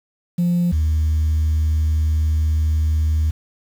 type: tone pair in turn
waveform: sine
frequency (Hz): 174.61 / 77.94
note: F3 / D#2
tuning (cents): 0 / +4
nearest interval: octave + major second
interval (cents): 1396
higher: first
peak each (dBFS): -13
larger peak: neither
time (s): 0.38-0.72 / 0.72-3.31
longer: second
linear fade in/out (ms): 10
effects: tanh soft clip ceiling -13 dBFS + 7-bit